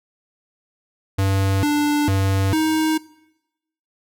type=tone with pitch steps; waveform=square; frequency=97.1 / 294.4 / 96.9 / 314.5 Hz; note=G2 / D4 / G2 / D#4; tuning=-16 / +4 / -20 / +19 cents; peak=-17 dBFS; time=1.18-2.98 s; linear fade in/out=10 ms; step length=450 ms; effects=noise-tail reverb RT60 0.9 s tail -21 dB re dry

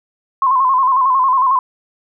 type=tone with vibrato; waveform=sine; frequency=1046.5 Hz; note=C6; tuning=in tune; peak=-10 dBFS; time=0.42-1.59 s; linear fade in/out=2 ms; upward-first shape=square; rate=11 Hz; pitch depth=58 cents each way; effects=none

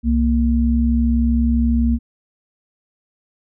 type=tone pair together; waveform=sine; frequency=65.41 / 233.1 Hz; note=C2 / A#3; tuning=0 / 0 cents; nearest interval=octave + minor seventh; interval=2200 cents; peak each=-16 dBFS; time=0.03-1.99 s; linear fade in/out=50 ms; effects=none

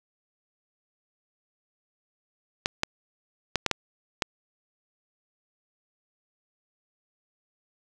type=clicks; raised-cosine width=0.2 ms; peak=-6 dBFS; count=6; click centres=2.659 / 2.834 / 3.557 / 3.663 / 3.713 / 4.222 s; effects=none

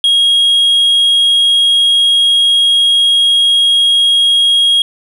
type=tone; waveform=sine; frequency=3278 Hz; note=G#7; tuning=23 cents flat; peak=-4 dBFS; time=0.04-4.82 s; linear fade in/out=2 ms; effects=tanh soft clip ceiling -6 dBFS + 7-bit

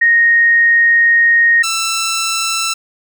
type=tone pair in turn; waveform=sine / 10% pulse; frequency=1863 / 1333 Hz; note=A#6 / E6; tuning=-2 / +19 cents; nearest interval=tritone; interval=579 cents; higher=first; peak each=-7 dBFS; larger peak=neither; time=0.01-1.63 / 1.63-2.74 s; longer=first; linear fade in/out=10 ms; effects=none

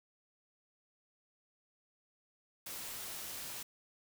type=noise; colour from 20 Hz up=white; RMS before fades=-44 dBFS; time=2.66-3.63 s; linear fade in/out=5 ms; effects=none

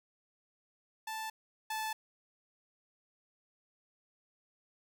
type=tone pair in turn; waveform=sawtooth; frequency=880 / 872.9 Hz; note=A5 / A5; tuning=0 / -14 cents; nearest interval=unison; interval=14 cents; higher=first; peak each=-34 / -31 dBFS; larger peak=second; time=1.07-1.3 / 1.7-1.93 s; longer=neither; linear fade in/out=5 ms; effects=none

